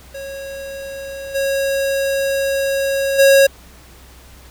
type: tone with level steps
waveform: square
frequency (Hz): 548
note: C#5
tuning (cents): -20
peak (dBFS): -28 / -17 / -8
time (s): 0.14-3.47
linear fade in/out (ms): 10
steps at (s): 1.34 / 3.18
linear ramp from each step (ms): 20
effects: added 63 Hz sine -43 dBFS peak until 4.5 s + pink hiss -45 dBFS RMS until 4.5 s